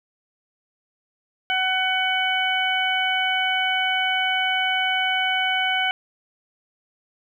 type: harmonic tone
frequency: 750 Hz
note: F#5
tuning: 23 cents sharp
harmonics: 1 / 2 / 3 / 4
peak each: -25 / -25 / -25 / -25 dBFS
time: 1.5-5.91 s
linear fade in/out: 0 ms
effects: 9-bit